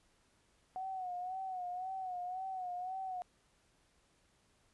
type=tone with vibrato; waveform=sine; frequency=739 Hz; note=F#5; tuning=2 cents flat; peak=-38 dBFS; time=0.76-3.22 s; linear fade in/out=0 ms; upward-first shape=sine; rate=1.9 Hz; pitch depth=63 cents each way; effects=pink hiss -72 dBFS RMS until 4.73 s + resampled to 24000 Hz